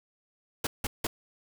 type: noise bursts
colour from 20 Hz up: pink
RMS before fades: -30 dBFS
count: 3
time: 0.64-1.07 s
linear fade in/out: 5 ms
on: 30 ms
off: 170 ms
effects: none